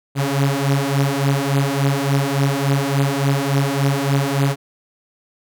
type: beating tone pair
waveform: sawtooth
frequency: 137.2 / 140.7 Hz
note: C#3 / C#3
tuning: -17 / +26 cents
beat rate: 3.5 Hz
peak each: -15 dBFS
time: 0.15-4.56 s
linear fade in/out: 50 ms
effects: none